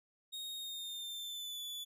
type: tone with pitch glide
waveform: 40% pulse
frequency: 3729 to 3459 Hz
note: A#7 to A7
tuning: 0 to -30 cents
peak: -40 dBFS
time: 0.32-1.85 s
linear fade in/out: 20 ms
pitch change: -130 cents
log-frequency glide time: 0.56-1.62 s
effects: none